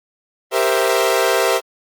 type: chord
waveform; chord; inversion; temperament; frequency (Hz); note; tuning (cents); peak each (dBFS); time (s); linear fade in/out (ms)
sawtooth; C dominant seventh; second; equal; 392 / 466.2 / 523.3 / 659.3; G4 / Bb4 / C5 / E5; 0 / 0 / 0 / 0; -16; 0.51-1.61; 50
effects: Opus 32 kbps